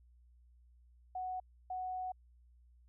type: tone bursts at uneven times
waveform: sine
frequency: 740 Hz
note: F#5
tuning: in tune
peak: -37 dBFS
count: 2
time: 1.15-1.4 / 1.7-2.12 s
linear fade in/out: 5 ms
effects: added 60 Hz sine -61 dBFS peak until 2.88 s